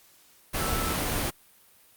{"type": "tone in noise", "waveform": "sine", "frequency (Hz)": 1318.5, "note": "E6", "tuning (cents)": 0, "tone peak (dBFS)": -33, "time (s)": [0.59, 0.94], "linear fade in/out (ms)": 20, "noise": "pink", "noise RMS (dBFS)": -28, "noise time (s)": [0.53, 1.31], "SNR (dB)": -8, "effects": ["white hiss -58 dBFS RMS until 1.96 s", "Opus 48 kbps"]}